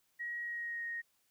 sine tone with pitch glide, 1900 to 1866.3 Hz, A#6 to A#6, +33 to +2 cents, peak -37 dBFS, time 0.19-1.02 s, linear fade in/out 20 ms, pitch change -31 cents, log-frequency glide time 0.41-0.85 s, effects white hiss -75 dBFS RMS until 1.3 s

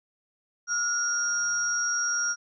sine tone pair together, 1411 / 5655 Hz, F6 / F8, +17 / +21 cents, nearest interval 2 octaves, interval 2404 cents, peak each -27 dBFS, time 0.67-2.36 s, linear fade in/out 50 ms, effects none

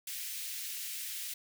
white high-pass noise, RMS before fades -40 dBFS, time 0.07-1.34 s, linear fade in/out 5 ms, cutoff 2000 Hz, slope 24 dB/octave, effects none

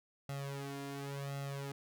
sawtooth tone with flanger, 139.5 Hz, C#3, 11 cents sharp, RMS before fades -42 dBFS, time 0.29-1.72 s, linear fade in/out 2 ms, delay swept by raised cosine 1.5 to 2.9 ms, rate 0.92 Hz, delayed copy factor +0.9, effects none

